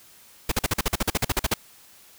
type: noise bursts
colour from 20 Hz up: pink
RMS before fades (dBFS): -22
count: 15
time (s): 0.49-1.54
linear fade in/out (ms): 5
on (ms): 28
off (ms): 45
effects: white hiss -52 dBFS RMS until 2.18 s